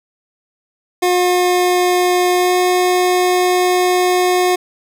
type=tone with pitch glide; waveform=25% pulse; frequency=359.4 to 362.1 Hz; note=F4 to F#4; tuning=+50 to -37 cents; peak=-8 dBFS; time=1.02-4.56 s; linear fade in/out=10 ms; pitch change=+13 cents; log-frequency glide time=2.37-2.54 s; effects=none